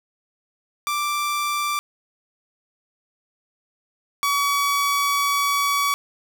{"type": "tone pair in turn", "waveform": "sawtooth", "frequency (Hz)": [1174.7, 1135.3], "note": ["D6", "C#6"], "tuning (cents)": [0, 41], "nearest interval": "minor second", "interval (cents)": 59, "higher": "first", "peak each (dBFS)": [-18, -15], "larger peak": "second", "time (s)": [[0.87, 1.79], [4.23, 5.94]], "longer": "second", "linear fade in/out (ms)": 0, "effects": []}